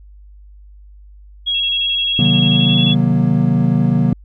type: tone with pitch glide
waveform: sine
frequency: 3304 to 3383 Hz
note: G#7 to G#7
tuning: -10 to +31 cents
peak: -15 dBFS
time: 1.46-2.95 s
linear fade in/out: 20 ms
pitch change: +41 cents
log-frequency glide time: 2.49-2.84 s
type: tone bursts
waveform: sine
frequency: 2711 Hz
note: E7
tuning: 48 cents sharp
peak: -23 dBFS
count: 16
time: 1.54-2.924 s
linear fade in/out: 10 ms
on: 64 ms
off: 24 ms
type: chord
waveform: triangle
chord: C half-diminished seventh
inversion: none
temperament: equal with one note detuned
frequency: 130.81 / 155.56 / 185 / 236.6 Hz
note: C3 / Eb3 / Gb3 / Bb3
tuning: 0 / 0 / 0 / +26 cents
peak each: -15 dBFS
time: 2.19-4.13 s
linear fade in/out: 2 ms
effects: added 50 Hz sine -38 dBFS peak until 4.24 s